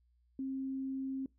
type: tone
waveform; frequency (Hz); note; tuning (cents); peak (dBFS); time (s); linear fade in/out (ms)
sine; 266.8; C4; +34; -35; 0.39-1.26; 2
effects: noise-tail reverb RT60 0.2 s tail -22 dB re dry + added 60 Hz sine -68 dBFS peak until 1.38 s